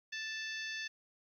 harmonic tone with a mistuned harmonic, 880 Hz, A5, in tune, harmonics 2 / 3 / 4 / 5 / 6 / 7, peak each -41 / -45 / -47 / -49 / -51 / -52 dBFS, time 0.12-0.88 s, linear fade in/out 10 ms, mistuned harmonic 5, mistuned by +37 cents, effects 12-bit

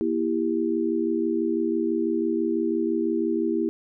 sine chord, E diminished, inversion second, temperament just, 237.3 / 329.6 / 395.6 Hz, Bb3 / E4 / G4, +31 / 0 / +16 cents, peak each -28 / -24 / -27 dBFS, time 0.01-3.69 s, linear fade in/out 0 ms, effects none

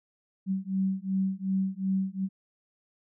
sine beating tone pair, 190 / 192.7 Hz, F#3 / G3, +46 / -29 cents, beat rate 2.7 Hz, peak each -29 dBFS, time 0.46-2.29 s, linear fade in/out 50 ms, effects none

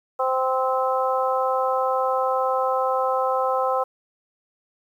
harmonic tone, 260.3 Hz, C4, 9 cents flat, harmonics 2 / 3 / 4 / 5, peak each -23 / -25 / -26 / -27 dBFS, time 0.19-3.84 s, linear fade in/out 10 ms, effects 9-bit

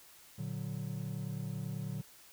triangle chord, Bb augmented, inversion none, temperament equal, 116.54 / 146.83 / 185 Hz, Bb2 / D3 / F#3, 0 / 0 / 0 cents, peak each -39 / -38 / -40 dBFS, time 0.38-2.02 s, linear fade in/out 10 ms, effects white hiss -58 dBFS RMS until 2.32 s

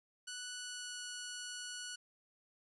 10% pulse tone with pitch glide, 1480 to 1469.8 Hz, F#6 to F#6, 0 to -12 cents, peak -34 dBFS, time 0.27-1.96 s, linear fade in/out 10 ms, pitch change -12 cents, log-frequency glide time 0.54-1.02 s, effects resampled to 24000 Hz

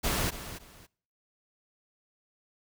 pink noise with echo, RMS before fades -29 dBFS, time 0.03-0.31 s, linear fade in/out 20 ms, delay 280 ms, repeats 2, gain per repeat -12 dB, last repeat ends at 0.87 s, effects noise-tail reverb RT60 0.5 s tail -23 dB re dry

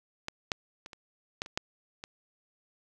clicks, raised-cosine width 0.2 ms, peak -17 / -11 / -26 / -28 / -15 / -28 / -12 / -23 dBFS, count 8, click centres 0.284 / 0.518 / 0.861 / 0.932 / 1.419 / 1.461 / 1.575 / 2.039 s, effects none

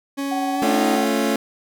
40% pulse tone with pitch glide, 277.5 to 309.7 Hz, C#4 to D#4, +2 to -8 cents, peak -22 dBFS, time 0.17-0.97 s, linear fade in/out 20 ms, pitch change +190 cents, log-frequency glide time 0.54-0.84 s
sine tone with tremolo, 757 Hz, F#5, 39 cents sharp, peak -21 dBFS, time 0.31-1.05 s, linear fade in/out 10 ms, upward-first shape triangle, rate 18 Hz, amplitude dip 45%
25% pulse chord, A augmented, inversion none, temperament equal, 220 / 277.2 / 349.2 Hz, A3 / C#4 / E#4, 0 / 0 / 0 cents, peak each -18 / -18 / -22 dBFS, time 0.62-1.36 s, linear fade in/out 2 ms
effects none

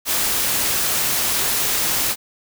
white noise, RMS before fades -20 dBFS, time 0.05-2.16 s, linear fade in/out 50 ms, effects none

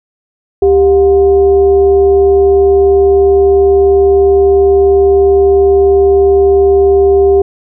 sine tone with frequency modulation, 394 Hz, G4, 9 cents sharp, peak -4 dBFS, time 0.62-7.42 s, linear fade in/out 5 ms, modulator 323 Hz, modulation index 0.39, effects none

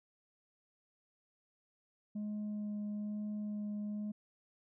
sine tone with vibrato, 209 Hz, G#3, 11 cents sharp, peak -34 dBFS, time 2.15-4.12 s, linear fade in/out 10 ms, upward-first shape sine, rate 1.1 Hz, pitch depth 9 cents each way, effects tanh soft clip ceiling -36 dBFS

